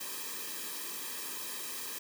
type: noise with comb filter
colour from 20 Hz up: white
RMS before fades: -40 dBFS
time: 0-1.99 s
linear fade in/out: 10 ms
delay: 1.4 ms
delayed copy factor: -0.8
effects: high-pass 200 Hz 12 dB/octave